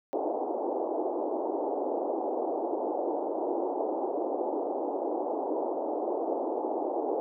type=band-pass noise; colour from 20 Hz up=pink; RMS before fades=-31 dBFS; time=0.13-7.2 s; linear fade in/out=0 ms; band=300 to 850 Hz; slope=48 dB/octave; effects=none